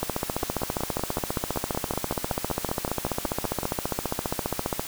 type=two click trains; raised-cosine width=1 ms; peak=-14 / -11 dBFS; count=18 / 72; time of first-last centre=0.43-3.632 / 0.03-4.795 s; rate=5.31 / 14.9 Hz; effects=white hiss -36 dBFS RMS until 4.87 s